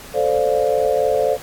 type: chord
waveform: sine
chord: D minor seventh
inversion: second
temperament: equal with one note detuned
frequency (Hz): 440 / 523.3 / 587.3 / 704.1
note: A4 / C5 / D5 / F5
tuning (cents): 0 / 0 / 0 / +14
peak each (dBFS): -20 / -19 / -20 / -23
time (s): 0.13-1.38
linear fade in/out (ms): 50
effects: pink hiss -38 dBFS RMS until 1.42 s + AAC 64 kbps